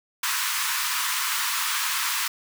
pink high-pass noise, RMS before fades -26 dBFS, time 0.23-2.28 s, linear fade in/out 5 ms, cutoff 940 Hz, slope 96 dB/octave, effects none

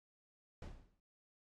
brown noise with exponential decay, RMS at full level -42 dBFS, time 0.62-1 s, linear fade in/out 2 ms, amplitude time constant 82 ms, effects low-pass 7000 Hz 12 dB/octave + MP3 96 kbps

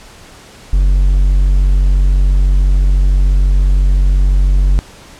triangle tone, 47 Hz, F#1, 28 cents sharp, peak -5 dBFS, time 0.73-4.79 s, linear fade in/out 0 ms, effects pink hiss -38 dBFS RMS until 5.19 s + low-pass 9000 Hz 12 dB/octave

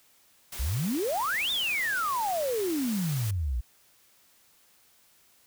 white noise, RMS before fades -39 dBFS, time 0.52-3.31 s, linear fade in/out 5 ms
sine exponential two-way sweep, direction up then down, 55 to 3711 to 55 Hz, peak -26 dBFS, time 0.59-3.61 s, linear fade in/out 10 ms, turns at 1.51 s
effects white hiss -62 dBFS RMS until 5.46 s

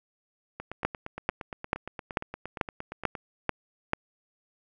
two click trains, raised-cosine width 0.5 ms, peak -9 / -21 dBFS, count 8 / 23, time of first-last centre 0.85-3.934 / 0.6-3.152 s, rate 2.27 / 8.62 Hz, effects none

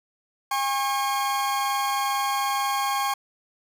40% pulse tone pair together, 809 / 1086.1 Hz, G#5 / C#6, -46 / -36 cents, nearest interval perfect fourth, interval 510 cents, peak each -25 dBFS, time 0.51-3.14 s, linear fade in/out 5 ms, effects none

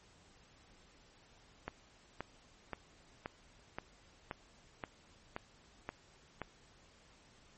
click train, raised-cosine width 0.5 ms, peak -24 dBFS, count 10, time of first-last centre 1.68-6.417 s, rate 1.9 Hz, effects pink hiss -64 dBFS RMS until 7.57 s + MP3 32 kbps

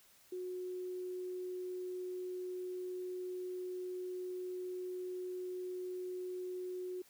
sine tone, 364.9 Hz, F#4, 24 cents flat, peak -39 dBFS, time 0.32-7.02 s, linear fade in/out 5 ms, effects white hiss -65 dBFS RMS until 7.09 s

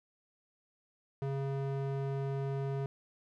square tone with band-pass filter, 137.1 Hz, C#3, 19 cents flat, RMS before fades -35 dBFS, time 1.22-2.86 s, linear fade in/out 0 ms, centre 330 Hz, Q 0.7, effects none

